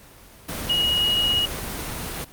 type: tone in noise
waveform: sine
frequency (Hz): 2891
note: F#7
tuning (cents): -41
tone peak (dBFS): -18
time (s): 0.69-1.46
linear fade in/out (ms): 10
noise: pink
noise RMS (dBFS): -30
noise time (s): 0.48-2.25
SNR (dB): +9
effects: pink hiss -47 dBFS RMS until 2.32 s + Opus 24 kbps